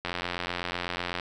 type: click train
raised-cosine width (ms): 0.3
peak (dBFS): -14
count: 102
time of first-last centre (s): 0.05-1.198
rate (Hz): 88
effects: none